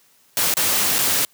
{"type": "noise with dropouts", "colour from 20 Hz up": "white", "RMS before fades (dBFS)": -19, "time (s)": [0.37, 1.25], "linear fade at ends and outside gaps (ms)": 1, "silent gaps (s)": [[0.54, 0.569], [0.984, 0.988]], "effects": ["white hiss -57 dBFS RMS until 1.33 s", "high-pass 80 Hz 12 dB/octave"]}